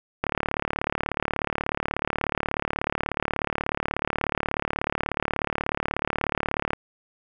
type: click train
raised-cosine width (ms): 0.5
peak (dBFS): -9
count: 238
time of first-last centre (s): 0.24-6.733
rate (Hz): 36.5
effects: none